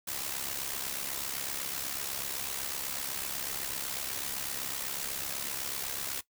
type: noise with amplitude modulation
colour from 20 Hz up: white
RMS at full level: -33 dBFS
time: 0.07-6.21 s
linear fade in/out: 10 ms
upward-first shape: sine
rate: 68 Hz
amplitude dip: 65%
effects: noise-tail reverb RT60 0.1 s tail -18 dB re dry